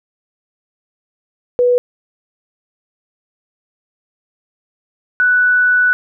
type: tone pair in turn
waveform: sine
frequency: 490.9 / 1483.8 Hz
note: B4 / F#6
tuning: -10 / +4 cents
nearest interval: octave + perfect fifth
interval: 1914 cents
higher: second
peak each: -9 dBFS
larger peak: neither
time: 1.59-1.78 / 5.2-5.93 s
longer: second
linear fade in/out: 0 ms
effects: none